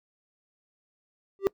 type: tone with exponential growth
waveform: triangle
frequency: 392 Hz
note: G4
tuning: in tune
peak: -13 dBFS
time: 1.39-1.47 s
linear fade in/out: 0 ms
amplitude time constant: 16 ms
effects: noise-tail reverb RT60 0.1 s tail -22 dB re dry